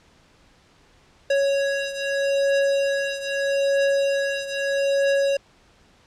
square beating tone pair, 554.4 / 555.19 Hz, C#5 / C#5, 0 / +3 cents, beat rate 0.79 Hz, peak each -22 / -26 dBFS, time 1.3-5.37 s, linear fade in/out 5 ms, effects pink hiss -56 dBFS RMS until 6.06 s + low-pass 6000 Hz 12 dB/octave

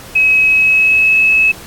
sine tone with pitch glide, 2555 to 2586 Hz, D#7 to E7, +45 to -34 cents, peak -7 dBFS, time 0.15-1.52 s, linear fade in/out 10 ms, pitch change +21 cents, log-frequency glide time 0.47-1.19 s, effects pink hiss -34 dBFS RMS until 1.66 s + AAC 64 kbps

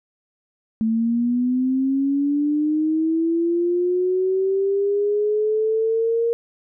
sine linear sweep, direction up, 220 to 467.8 Hz, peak -17 dBFS, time 0.81-6.33 s, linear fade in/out 0 ms, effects none

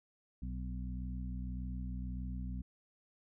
harmonic tone with a mistuned harmonic, 61.74 Hz, B1, in tune, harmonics 1 / 2 / 3 / 4, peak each -39 / -47 / -45 / -49 dBFS, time 0.42-2.62 s, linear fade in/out 5 ms, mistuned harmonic 4, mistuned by +35 cents, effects none

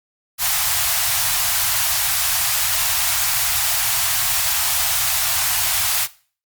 white band-stop noise, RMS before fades -19 dBFS, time 0.38-6.08 s, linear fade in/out 50 ms, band 140 to 640 Hz, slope 96 dB/octave, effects noise-tail reverb RT60 0.4 s tail -18 dB re dry + Opus 48 kbps

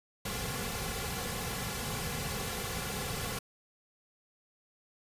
pink noise with comb filter, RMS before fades -36 dBFS, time 0.25-3.39 s, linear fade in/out 5 ms, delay 3.2 ms, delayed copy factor -0.7, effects resampled to 32000 Hz

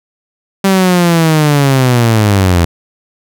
sawtooth linear sweep, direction down, 196 to 82.7 Hz, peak -3 dBFS, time 0.64-2.65 s, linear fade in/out 5 ms, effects none

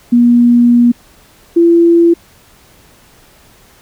sine tone pair in turn, 239.8 / 338.9 Hz, A#3 / E4, +49 / +48 cents, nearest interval tritone, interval 599 cents, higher second, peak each -4 dBFS, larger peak neither, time 0.12-0.92 / 1.56-2.14 s, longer first, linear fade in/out 10 ms, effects pink hiss -45 dBFS RMS until 3.81 s

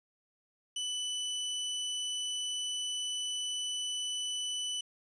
sawtooth tone, 2987 Hz, F#7, 16 cents sharp, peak -30 dBFS, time 0.76-4.81 s, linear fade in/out 5 ms, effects resampled to 22050 Hz + 11-bit

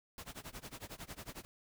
pink noise with tremolo, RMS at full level -45 dBFS, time 0.18-1.45 s, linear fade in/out 0 ms, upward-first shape sine, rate 11 Hz, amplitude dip 95%, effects none

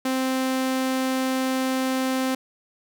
sawtooth tone, 261.1 Hz, C4, 3 cents flat, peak -18 dBFS, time 0.05-2.35 s, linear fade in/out 5 ms, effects none

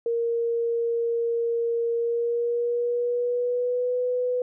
sine tone with pitch glide, 466.2 to 496.8 Hz, A#4 to B4, 0 to +10 cents, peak -22 dBFS, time 0.06-4.42 s, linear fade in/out 2 ms, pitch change +110 cents, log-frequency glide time 1.94-3.97 s, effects none

